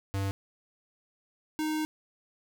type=tone pair in turn; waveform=square; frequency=98 / 309.7 Hz; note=G2 / D#4; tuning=0 / -8 cents; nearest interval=octave + minor sixth; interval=1992 cents; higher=second; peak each=-29 / -29 dBFS; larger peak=neither; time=0.14-0.31 / 1.59-1.85 s; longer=second; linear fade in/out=0 ms; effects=10-bit